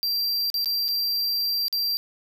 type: tone with dropouts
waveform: square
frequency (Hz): 4719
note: D8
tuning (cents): +7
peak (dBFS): -23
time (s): 0.03-1.97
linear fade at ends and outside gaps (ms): 0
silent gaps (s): 0.501-0.542 / 0.645-0.658 / 0.882-0.887 / 1.682-1.727
effects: none